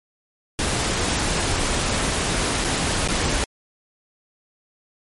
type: noise with dropouts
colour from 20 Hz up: pink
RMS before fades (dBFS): -22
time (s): 0.59-3.44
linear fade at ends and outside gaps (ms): 0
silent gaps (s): 2.641-2.646 / 3.076-3.086
effects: MP3 48 kbps